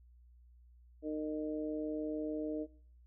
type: harmonic tone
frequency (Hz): 153.3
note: D#3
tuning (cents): -25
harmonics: 2 / 3 / 4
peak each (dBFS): -37 / -41 / -43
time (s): 1.02-2.67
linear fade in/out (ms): 50
effects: noise-tail reverb RT60 0.6 s tail -21 dB re dry + added 60 Hz sine -58 dBFS peak until 3.06 s